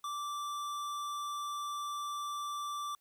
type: tone with tanh clipping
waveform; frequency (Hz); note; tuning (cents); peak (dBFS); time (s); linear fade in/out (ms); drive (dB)
sine; 1170; D6; -7; -38; 0.04-2.95; 2; 18
effects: white hiss -75 dBFS RMS until 3 s